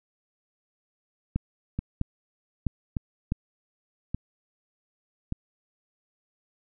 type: two click trains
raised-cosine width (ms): 5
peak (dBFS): -16 / -13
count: 4 / 4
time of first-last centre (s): 1.79-5.324 / 1.36-3.321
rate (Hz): 0.849 / 1.53
effects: none